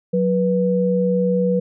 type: tone pair together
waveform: sine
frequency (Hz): 183.13 / 488.9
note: F#3 / B4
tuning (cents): -18 / -18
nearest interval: octave + perfect fourth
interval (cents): 1700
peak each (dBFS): -18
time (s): 0.13-1.6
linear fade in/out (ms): 10
effects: none